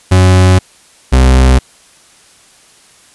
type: tone pair in turn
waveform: 40% pulse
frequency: 92.5 / 64.44 Hz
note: F#2 / C2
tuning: 0 / -26 cents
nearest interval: tritone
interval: 626 cents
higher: first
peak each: -3 dBFS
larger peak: neither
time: 0.11-0.59 / 1.12-1.59 s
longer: first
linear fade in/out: 10 ms
effects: white hiss -44 dBFS RMS until 3.14 s + resampled to 24000 Hz